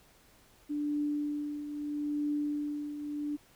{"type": "tone with tremolo", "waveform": "sine", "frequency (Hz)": 294.2, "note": "D4", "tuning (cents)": 3, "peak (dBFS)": -28, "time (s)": [0.69, 3.37], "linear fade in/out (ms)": 20, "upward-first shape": "triangle", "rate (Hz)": 0.77, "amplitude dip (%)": 65, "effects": ["pink hiss -62 dBFS RMS until 3.55 s"]}